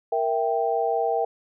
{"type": "chord", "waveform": "sine", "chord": "E diminished", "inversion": "second", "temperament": "equal", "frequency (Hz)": [466.2, 659.3, 784], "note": ["Bb4", "E5", "G5"], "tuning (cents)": [0, 0, 0], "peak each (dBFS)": [-25, -26, -25], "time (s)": [0.12, 1.25], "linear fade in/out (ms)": 5, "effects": []}